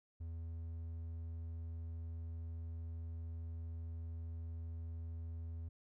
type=tone; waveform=triangle; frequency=82.41 Hz; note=E2; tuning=in tune; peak=-40 dBFS; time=0.2-5.69 s; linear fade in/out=10 ms; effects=none